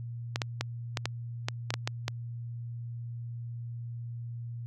clicks, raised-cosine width 0.2 ms, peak -12 dBFS, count 10, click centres 0.359 / 0.418 / 0.61 / 0.972 / 1.056 / 1.485 / 1.705 / 1.74 / 1.875 / 2.081 s, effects added 118 Hz sine -36 dBFS peak until 4.66 s

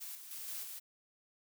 blue noise with level steps, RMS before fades -45 / -51 / -45 / -42 / -46 dBFS, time 0-0.8 s, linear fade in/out 20 ms, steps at 0.15 / 0.31 / 0.48 / 0.63 s, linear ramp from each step 2 ms, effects none

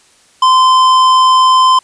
triangle tone with tanh clipping, 1032 Hz, C6, 24 cents flat, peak -7 dBFS, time 0.42-1.79 s, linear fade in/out 5 ms, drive 17 dB, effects white hiss -48 dBFS RMS until 1.83 s + resampled to 22050 Hz

